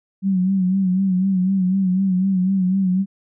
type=tone with vibrato; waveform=sine; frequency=188.4 Hz; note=F#3; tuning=32 cents sharp; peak=-15 dBFS; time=0.22-3.06 s; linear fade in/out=50 ms; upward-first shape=sine; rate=4 Hz; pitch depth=65 cents each way; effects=none